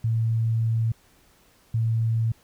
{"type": "tone pair in turn", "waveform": "sine", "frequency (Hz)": [113.3, 113.3], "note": ["A#2", "A#2"], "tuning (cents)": [-49, -49], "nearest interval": "unison", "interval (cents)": 0, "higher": "neither", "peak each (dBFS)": -20, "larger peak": "neither", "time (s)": [[0.04, 0.92], [1.74, 2.32]], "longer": "first", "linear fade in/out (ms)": 5, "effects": ["pink hiss -59 dBFS RMS until 2.43 s"]}